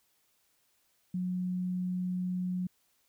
sine tone, 181.7 Hz, F#3, 31 cents flat, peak -30 dBFS, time 1.14-2.67 s, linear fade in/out 5 ms, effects white hiss -72 dBFS RMS until 3.08 s

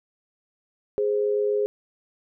sine tone pair together, 415.3 / 522.6 Hz, G#4 / C5, 0 / -2 cents, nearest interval major third, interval 398 cents, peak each -21 / -28 dBFS, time 0.98-1.66 s, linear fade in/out 0 ms, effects none

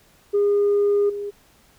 sine tone with level steps, 407.5 Hz, G#4, 33 cents flat, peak -14 / -26 dBFS, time 0.33-1.31 s, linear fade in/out 20 ms, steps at 1.09 s, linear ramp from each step 10 ms, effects tanh soft clip ceiling -13 dBFS + pink hiss -56 dBFS RMS until 1.78 s

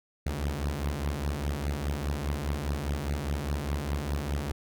sawtooth beating tone pair, 69.3 / 74.2 Hz, C#2 / D2, 0 / +18 cents, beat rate 4.9 Hz, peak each -28 dBFS, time 0.26-4.52 s, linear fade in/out 5 ms, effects none

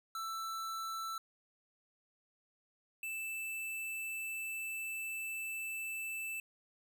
square tone pair in turn, 1328 / 2644 Hz, E6 / E7, +12 / +5 cents, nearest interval octave, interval 1193 cents, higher second, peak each -39 / -39 dBFS, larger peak neither, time 0.15-1.18 / 3.03-6.4 s, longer second, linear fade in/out 2 ms, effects none

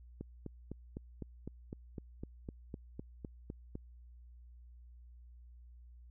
click train, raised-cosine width 3 ms, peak -29 dBFS, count 15, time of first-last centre 0.21-3.754 s, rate 3.95 Hz, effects added 60 Hz sine -53 dBFS peak until 6.1 s

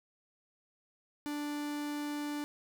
45% pulse tone, 293.7 Hz, D4, in tune, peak -35 dBFS, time 1.26-2.44 s, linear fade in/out 0 ms, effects none

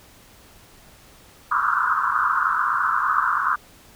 white band-pass noise, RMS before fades -21 dBFS, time 1.51-3.56 s, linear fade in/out 10 ms, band 1000 to 1500 Hz, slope 96 dB/octave, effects pink hiss -50 dBFS RMS until 3.95 s

